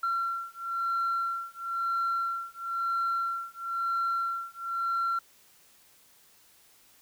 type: beating tone pair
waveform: sine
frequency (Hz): 1363 / 1364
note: F6 / F6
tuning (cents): -43 / -41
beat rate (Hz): 1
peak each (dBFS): -30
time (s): 0.03-5.19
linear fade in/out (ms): 5
effects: tanh soft clip ceiling -23 dBFS + white hiss -60 dBFS RMS until 7.01 s